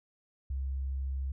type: tone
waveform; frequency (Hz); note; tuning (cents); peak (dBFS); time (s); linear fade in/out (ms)
sine; 67; C2; +42; -31; 0.5-1.32; 5
effects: none